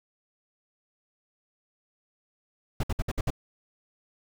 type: noise bursts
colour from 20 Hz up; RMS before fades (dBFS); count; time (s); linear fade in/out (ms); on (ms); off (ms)
brown; -26; 6; 2.8-3.304; 5; 34; 60
effects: none